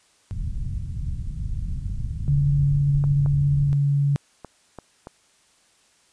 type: low-pass noise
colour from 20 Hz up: pink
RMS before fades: -28 dBFS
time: 0.31-3.73 s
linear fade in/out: 0 ms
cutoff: 140 Hz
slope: 24 dB/octave
type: tone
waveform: sine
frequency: 141.6 Hz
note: C#3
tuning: 37 cents sharp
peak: -17 dBFS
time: 2.28-4.16 s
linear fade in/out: 0 ms
type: clicks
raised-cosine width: 1 ms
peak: -22 dBFS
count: 5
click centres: 3.04 / 3.261 / 4.447 / 4.787 / 5.071 s
effects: white hiss -60 dBFS RMS until 6.12 s + resampled to 22050 Hz